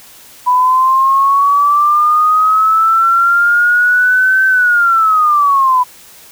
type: linear two-way sweep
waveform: sine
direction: up then down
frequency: 987.8 to 1546 to 987.8 Hz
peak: -7 dBFS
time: 0.46-5.84 s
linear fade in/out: 20 ms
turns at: 4.46 s
effects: white hiss -39 dBFS RMS until 6.31 s